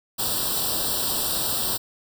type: noise with comb filter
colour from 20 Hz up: white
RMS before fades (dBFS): -25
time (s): 0.18-1.78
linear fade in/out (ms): 20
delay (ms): 0.23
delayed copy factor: +1
effects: none